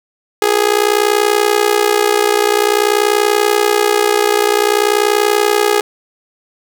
sawtooth tone with amplitude modulation, 415.3 Hz, G#4, in tune, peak -3 dBFS, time 0.42-5.81 s, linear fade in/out 2 ms, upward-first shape sine, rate 60.5 Hz, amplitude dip 85%, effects none

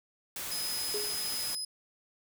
white noise, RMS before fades -38 dBFS, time 0.36-1.55 s, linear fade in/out 2 ms
30% pulse tone, 5050 Hz, D#8, 25 cents sharp, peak -30 dBFS, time 0.51-1.65 s, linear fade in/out 5 ms
sine tone with exponential decay, 415.3 Hz, G#4, in tune, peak -31 dBFS, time 0.94-1.3 s, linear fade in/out 5 ms, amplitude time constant 77 ms
effects none

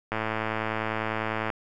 click train, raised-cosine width 0.5 ms, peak -13 dBFS, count 153, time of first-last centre 0.12-1.502 s, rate 110 Hz, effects none

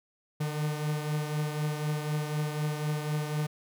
45% pulse beating tone pair, 150 / 154 Hz, D3 / D#3, +37 / -17 cents, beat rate 4 Hz, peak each -30 / -36 dBFS, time 0.4-3.47 s, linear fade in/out 10 ms, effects none

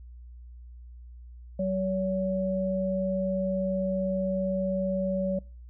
sine tone pair together, 188.9 / 566.1 Hz, F#3 / C#5, +36 / +36 cents, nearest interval octave + perfect fifth, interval 1900 cents, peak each -28 dBFS, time 1.59-5.39 s, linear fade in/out 5 ms, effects noise-tail reverb RT60 0.4 s tail -26 dB re dry + added 60 Hz sine -43 dBFS peak until 5.69 s

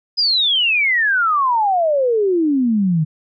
sine exponential sweep, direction down, 5050 to 150.1 Hz, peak -13 dBFS, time 0.17-3.05 s, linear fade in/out 20 ms, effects none

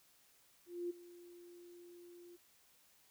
sine tone with ADSR envelope, 349.4 Hz, F4, 1 cent sharp, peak -36 dBFS, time 0.66-2.37 s, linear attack 240 ms, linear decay 15 ms, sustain -18 dB, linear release 18 ms, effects white hiss -69 dBFS RMS until 3.1 s

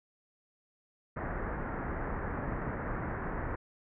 pink low-pass noise, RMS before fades -36 dBFS, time 1.16-3.56 s, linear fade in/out 10 ms, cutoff 1900 Hz, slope 48 dB/octave, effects none

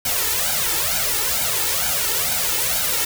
white noise with flanger, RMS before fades -21 dBFS, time 0.05-3.05 s, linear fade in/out 5 ms, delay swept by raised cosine 1.3 to 2.3 ms, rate 2.2 Hz, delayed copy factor +0.9, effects none

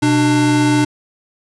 square tone pair together, 125.1 / 297.5 Hz, B2 / D4, +23 / +22 cents, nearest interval octave + minor third, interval 1499 cents, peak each -18 / -13 dBFS, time 0.02-0.85 s, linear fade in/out 10 ms, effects resampled to 24000 Hz

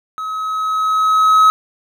triangle tone with level ramp, 1279 Hz, D#6, 47 cents sharp, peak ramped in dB -20 to -4 dBFS, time 0.18-1.5 s, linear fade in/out 0 ms, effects none

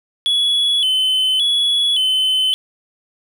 triangle tone with vibrato, 3210 Hz, G7, 40 cents sharp, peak -12 dBFS, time 0.26-2.54 s, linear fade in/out 0 ms, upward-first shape square, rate 0.88 Hz, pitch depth 90 cents each way, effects none

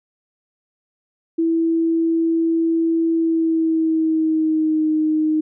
sine tone with pitch glide, 329 to 310.5 Hz, E4 to D#4, -3 to -3 cents, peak -15 dBFS, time 1.38-5.41 s, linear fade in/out 10 ms, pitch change -100 cents, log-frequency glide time 3.14-4.9 s, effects none

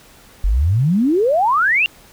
sine exponential sweep, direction up, 43.4 to 2849 Hz, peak -12 dBFS, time 0.44-1.86 s, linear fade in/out 0 ms, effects pink hiss -46 dBFS RMS until 2.12 s

